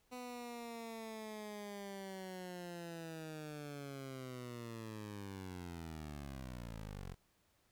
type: linear sweep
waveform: 15% pulse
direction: down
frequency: 250.5 to 43.65 Hz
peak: -39 dBFS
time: 0.11-7.15 s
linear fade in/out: 20 ms
effects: pink hiss -75 dBFS RMS until 7.71 s